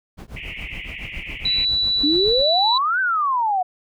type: noise with tremolo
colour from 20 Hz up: brown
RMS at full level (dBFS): -31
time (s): 0.17-2.43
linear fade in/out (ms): 20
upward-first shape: triangle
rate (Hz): 7.2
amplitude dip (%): 100
type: band-pass noise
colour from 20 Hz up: white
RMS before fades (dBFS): -34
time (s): 0.36-1.65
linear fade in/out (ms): 5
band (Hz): 2000 to 2900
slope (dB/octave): 96
type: tone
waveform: sine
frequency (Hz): 3951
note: B7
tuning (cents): 0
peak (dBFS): -17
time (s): 1.45-2.78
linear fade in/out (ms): 5
type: exponential two-way sweep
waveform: sine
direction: up then down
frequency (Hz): 277.2 to 1568 to 715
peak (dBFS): -17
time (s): 2.03-3.63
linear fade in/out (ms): 10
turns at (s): 3
effects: none